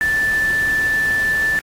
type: tone in noise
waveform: sine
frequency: 1760 Hz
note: A6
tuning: in tune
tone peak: -15 dBFS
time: 0.01-1.59 s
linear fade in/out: 0 ms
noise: pink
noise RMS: -32 dBFS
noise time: 0.01-1.59 s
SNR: +14 dB
effects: AAC 48 kbps